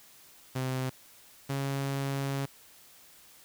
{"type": "tone pair in turn", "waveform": "sawtooth", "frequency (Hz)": [130, 137.73], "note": ["C3", "C#3"], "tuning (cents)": [-11, -11], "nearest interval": "minor second", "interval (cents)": 100, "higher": "second", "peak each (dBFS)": -26, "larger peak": "neither", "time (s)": [[0.55, 0.9], [1.49, 2.46]], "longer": "second", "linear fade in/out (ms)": 10, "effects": ["white hiss -56 dBFS RMS until 3.44 s"]}